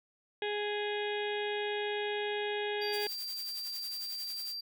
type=harmonic tone; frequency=415.3 Hz; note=G#4; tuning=in tune; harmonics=1 / 2 / 4 / 5 / 6 / 7 / 8 / 9; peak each=-34 / -40 / -41 / -45 / -44 / -48 / -43 / -48 dBFS; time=0.42-3.07 s; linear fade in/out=2 ms
type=tone; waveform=triangle; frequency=4707 Hz; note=D8; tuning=3 cents sharp; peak=-36 dBFS; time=2.81-4.61 s; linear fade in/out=10 ms
type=noise with tremolo; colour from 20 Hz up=blue; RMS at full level=-43 dBFS; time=2.92-4.55 s; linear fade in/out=20 ms; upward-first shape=triangle; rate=11 Hz; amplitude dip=75%
effects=none